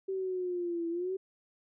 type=linear two-way sweep; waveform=sine; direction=down then up; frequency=386.2 to 332.7 to 386.2 Hz; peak=-31 dBFS; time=0.08-1.17 s; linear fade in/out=10 ms; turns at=0.89 s; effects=none